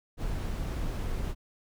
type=noise; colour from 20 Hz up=brown; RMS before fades=-32 dBFS; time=0.17-1.35 s; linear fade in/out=50 ms; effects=none